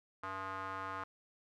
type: tone with band-pass filter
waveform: square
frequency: 95.7 Hz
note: G2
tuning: 41 cents flat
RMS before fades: -42 dBFS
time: 0.23-1.04 s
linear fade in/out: 5 ms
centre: 1200 Hz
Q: 3.6
effects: none